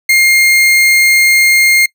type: tone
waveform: 40% pulse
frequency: 2124 Hz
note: C7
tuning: 25 cents sharp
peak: -5 dBFS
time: 0.09-1.86 s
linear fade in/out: 5 ms
effects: noise-tail reverb RT60 0.1 s tail -23 dB re dry